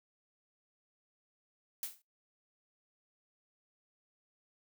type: noise with exponential decay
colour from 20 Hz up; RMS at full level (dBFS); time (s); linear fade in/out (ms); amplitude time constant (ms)
blue; -35; 1.83-2.02; 1; 40
effects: noise-tail reverb RT60 0.2 s tail -22 dB re dry